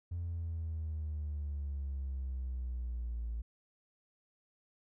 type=exponential sweep; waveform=triangle; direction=down; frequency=87 to 56 Hz; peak=-32 dBFS; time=0.11-3.42 s; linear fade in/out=10 ms; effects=tanh soft clip ceiling -32 dBFS